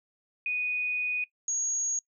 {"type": "tone pair in turn", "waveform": "sine", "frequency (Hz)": [2480, 6621], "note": ["D#7", "G#8"], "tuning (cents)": [-6, -6], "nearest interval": "octave + perfect fourth", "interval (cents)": 1700, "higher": "second", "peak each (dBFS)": -27, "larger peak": "neither", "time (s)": [[0.46, 1.24], [1.48, 1.99]], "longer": "first", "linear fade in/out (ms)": 2, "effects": ["noise-tail reverb RT60 0.1 s tail -20 dB re dry"]}